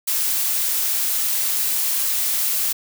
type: noise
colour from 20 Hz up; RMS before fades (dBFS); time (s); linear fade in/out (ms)
blue; -21; 0.07-2.73; 10
effects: none